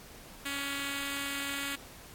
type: tone with notch filter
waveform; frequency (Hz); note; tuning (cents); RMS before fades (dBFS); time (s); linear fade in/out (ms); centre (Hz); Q
5% pulse; 280; C#4; +18; -36; 0.45-1.76; 10; 700; 0.78
effects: pink hiss -51 dBFS RMS until 2.14 s + AAC 64 kbps